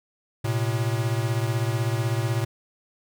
square beating tone pair, 112.5 / 128.5 Hz, A2 / C3, +39 / -31 cents, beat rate 16 Hz, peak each -25 / -28 dBFS, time 0.44-2.45 s, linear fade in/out 10 ms, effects none

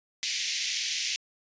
white band-pass noise, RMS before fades -31 dBFS, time 0.23-1.16 s, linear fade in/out 0 ms, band 2000 to 6500 Hz, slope 48 dB/octave, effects resampled to 16000 Hz

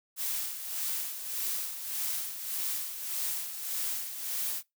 blue noise with tremolo, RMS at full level -32 dBFS, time 0.16-4.63 s, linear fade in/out 50 ms, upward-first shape sine, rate 1.7 Hz, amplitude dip 60%, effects noise-tail reverb RT60 0.2 s tail -24 dB re dry

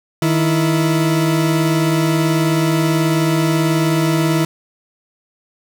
40% pulse tone pair together, 155.88 / 330.3 Hz, D#3 / E4, +4 / +4 cents, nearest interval octave + minor second, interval 1300 cents, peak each -15 / -16 dBFS, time 0.22-4.45 s, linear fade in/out 2 ms, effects none

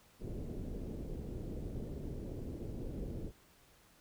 pink low-pass noise, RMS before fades -42 dBFS, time 0.19-3.32 s, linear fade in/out 50 ms, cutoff 470 Hz, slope 24 dB/octave, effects pink hiss -65 dBFS RMS until 4 s

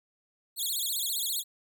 10% pulse tone with vibrato, 3800 Hz, A#7, 33 cents sharp, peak -22 dBFS, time 0.56-1.44 s, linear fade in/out 50 ms, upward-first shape sine, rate 15 Hz, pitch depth 260 cents each way, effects none

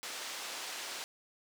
white band-pass noise, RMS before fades -42 dBFS, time 0.03-1.04 s, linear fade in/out 0 ms, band 380 to 6100 Hz, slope 12 dB/octave, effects none

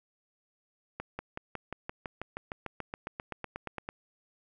accelerating click train, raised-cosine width 0.5 ms, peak -21 dBFS, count 21, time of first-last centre 1-3.889 s, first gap 190 ms, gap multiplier 0.97, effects none

